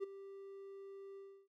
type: tone with ADSR envelope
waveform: triangle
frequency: 392.7 Hz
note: G4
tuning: 3 cents sharp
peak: -33 dBFS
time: 0-1.48 s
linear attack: 34 ms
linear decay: 13 ms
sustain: -14 dB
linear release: 310 ms
effects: none